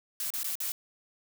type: noise with dropouts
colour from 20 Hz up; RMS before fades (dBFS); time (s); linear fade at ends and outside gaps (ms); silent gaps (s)
blue; -33; 0.2-0.72; 1; 0.303-0.337 / 0.432-0.444 / 0.554-0.603
effects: none